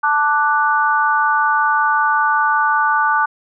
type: chord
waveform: sine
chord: D major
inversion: second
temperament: equal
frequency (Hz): 880 / 1174.7 / 1480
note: A5 / D6 / F#6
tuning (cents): 0 / 0 / 0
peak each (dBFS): -17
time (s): 0.03-3.26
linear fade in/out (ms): 10
effects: none